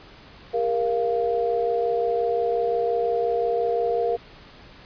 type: tone cluster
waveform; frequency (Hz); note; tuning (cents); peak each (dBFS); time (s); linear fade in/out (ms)
sine; 403.7 / 469.4 / 694; G#4 / A#4 / F5; -49 / +12 / -11; -29 / -22 / -26; 0.53-4.17; 20
effects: pink hiss -47 dBFS RMS until 4.85 s + resampled to 11025 Hz